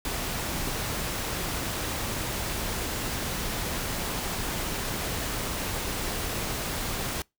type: noise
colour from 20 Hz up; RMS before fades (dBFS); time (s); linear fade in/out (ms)
pink; -31; 0.05-7.22; 2
effects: noise-tail reverb RT60 0.2 s tail -25 dB re dry